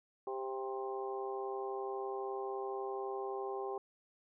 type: harmonic tone with a mistuned harmonic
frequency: 131.8 Hz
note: C3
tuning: 13 cents sharp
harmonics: 3 / 4 / 5 / 6 / 7 / 8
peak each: -39 / -47 / -53 / -43 / -55 / -47 dBFS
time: 0.27-3.78 s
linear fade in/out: 2 ms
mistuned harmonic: 5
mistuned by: +42 cents
effects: none